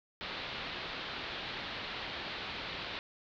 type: low-pass noise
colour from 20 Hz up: white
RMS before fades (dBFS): -41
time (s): 0.21-2.99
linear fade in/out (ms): 0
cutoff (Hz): 4200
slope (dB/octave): 48
effects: none